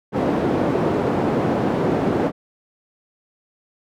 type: band-pass noise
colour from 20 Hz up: white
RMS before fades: -20 dBFS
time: 0.12-2.32 s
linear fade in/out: 50 ms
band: 150 to 450 Hz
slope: 12 dB/octave
effects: none